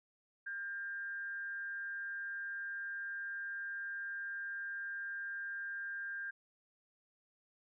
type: tone with frequency modulation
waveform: sine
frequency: 1600 Hz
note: G6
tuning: 35 cents sharp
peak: -39 dBFS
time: 0.46-6.31 s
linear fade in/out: 10 ms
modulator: 168 Hz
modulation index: 0.31
effects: none